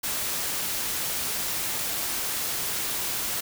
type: noise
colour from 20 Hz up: white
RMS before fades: -29 dBFS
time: 0.03-3.41 s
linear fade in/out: 10 ms
effects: none